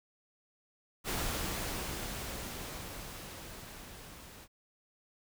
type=noise with level ramp; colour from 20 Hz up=pink; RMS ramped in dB=-34 to -52 dBFS; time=1.04-4.48 s; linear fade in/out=50 ms; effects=none